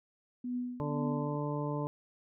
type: tone with tremolo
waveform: sine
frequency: 246.9 Hz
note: B3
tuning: in tune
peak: -31 dBFS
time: 0.44-1.36 s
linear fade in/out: 5 ms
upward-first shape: triangle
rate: 2 Hz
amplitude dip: 85%
type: harmonic tone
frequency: 146.83 Hz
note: D3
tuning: in tune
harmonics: 1 / 2 / 3 / 4 / 6 / 7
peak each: -35 / -38 / -40 / -41 / -43 / -43 dBFS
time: 0.8-1.87 s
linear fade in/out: 0 ms
effects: none